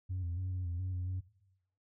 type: tone with pitch steps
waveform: sine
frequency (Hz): 92.4 / 86.3 / 92.8 / 91.6 / 86.6 / 92.9 / 90.1 / 92.7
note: F#2 / F2 / F#2 / F#2 / F2 / F#2 / F#2 / F#2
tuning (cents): -2 / -20 / +6 / -17 / -14 / +7 / -45 / +4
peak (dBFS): -32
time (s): 0.09-1.21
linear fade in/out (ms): 20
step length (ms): 140
effects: noise-tail reverb RT60 0.9 s tail -18 dB re dry + tanh soft clip ceiling -32 dBFS